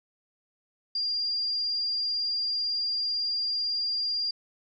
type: tone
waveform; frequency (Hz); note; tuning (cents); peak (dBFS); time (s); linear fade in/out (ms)
sine; 4794; D8; +35; -26; 0.95-4.31; 5
effects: none